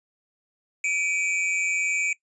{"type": "tone pair together", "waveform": "square", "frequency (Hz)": [2310, 2489], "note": ["D7", "D#7"], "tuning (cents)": [-29, 0], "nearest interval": "minor second", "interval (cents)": 129, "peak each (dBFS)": [-25, -28], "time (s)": [0.84, 2.13], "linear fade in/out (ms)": 2, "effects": ["noise-tail reverb RT60 0.1 s tail -21 dB re dry", "resampled to 22050 Hz"]}